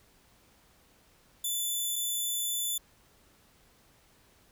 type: tone pair in turn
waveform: 10% pulse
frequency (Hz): 3504 / 3504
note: A7 / A7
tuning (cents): -8 / -8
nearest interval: unison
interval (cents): 0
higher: neither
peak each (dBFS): -22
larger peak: neither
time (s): 1.44-1.96 / 1.96-2.78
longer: second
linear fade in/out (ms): 5
effects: pink hiss -63 dBFS RMS until 4.51 s